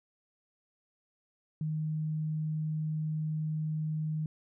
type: tone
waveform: sine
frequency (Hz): 155.3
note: D#3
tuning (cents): -3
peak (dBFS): -30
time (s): 1.61-4.26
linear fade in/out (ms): 2
effects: none